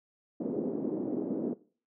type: band-pass noise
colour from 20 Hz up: white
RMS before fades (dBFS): -33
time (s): 0.4-1.54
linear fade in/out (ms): 10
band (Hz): 210 to 390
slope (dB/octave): 24
effects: noise-tail reverb RT60 0.4 s tail -18 dB re dry